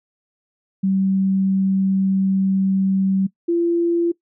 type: tone pair in turn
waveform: sine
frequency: 192.2 / 341.1 Hz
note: G3 / F4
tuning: -34 / -41 cents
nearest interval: minor seventh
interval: 993 cents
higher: second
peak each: -15 dBFS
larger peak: neither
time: 0.83-3.27 / 3.48-4.12 s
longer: first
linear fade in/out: 10 ms
effects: noise-tail reverb RT60 0.1 s tail -20 dB re dry